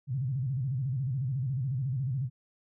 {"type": "tone with vibrato", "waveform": "sine", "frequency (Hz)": 130.81, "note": "C3", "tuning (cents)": 0, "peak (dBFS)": -28, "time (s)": [0.07, 2.3], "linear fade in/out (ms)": 50, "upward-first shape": "square", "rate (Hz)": 14, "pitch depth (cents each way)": 130, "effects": []}